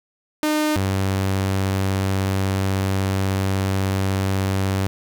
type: tone pair in turn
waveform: sawtooth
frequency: 304.7 / 96.36 Hz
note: D#4 / G2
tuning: -36 / -29 cents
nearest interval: octave + minor sixth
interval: 1993 cents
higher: first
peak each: -14 / -15 dBFS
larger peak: first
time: 0.43-0.76 / 0.76-4.87 s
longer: second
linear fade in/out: 0 ms
effects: none